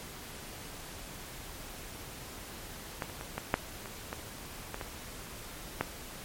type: clicks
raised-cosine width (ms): 0.5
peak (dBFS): -17 / -30 / -25 / -18 / -9 / -26 / -20 / -21 / -22 / -13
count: 10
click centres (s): 3.022 / 3.098 / 3.211 / 3.38 / 3.541 / 3.858 / 4.129 / 4.744 / 4.812 / 5.81
effects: pink hiss -45 dBFS RMS until 6.24 s + MP3 64 kbps